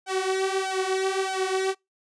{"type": "tone with flanger", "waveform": "sawtooth", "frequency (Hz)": 380.8, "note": "F#4", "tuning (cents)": 50, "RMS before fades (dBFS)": -26, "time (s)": [0.06, 1.75], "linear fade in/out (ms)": 50, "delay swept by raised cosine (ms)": [1.3, 5.8], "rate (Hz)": 1.6, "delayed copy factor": 0.75, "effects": ["noise-tail reverb RT60 0.2 s tail -26 dB re dry", "resampled to 22050 Hz"]}